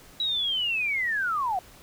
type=linear sweep; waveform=sine; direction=down; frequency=3912 to 700 Hz; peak=-24 dBFS; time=0.2-1.59 s; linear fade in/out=2 ms; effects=pink hiss -51 dBFS RMS until 1.82 s